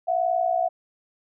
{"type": "tone pair together", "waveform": "sine", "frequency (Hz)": [670, 731], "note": ["E5", "F#5"], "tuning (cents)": [28, -21], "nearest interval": "major second", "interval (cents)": 151, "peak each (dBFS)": -23, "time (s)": [0.07, 0.69], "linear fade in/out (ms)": 20, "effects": []}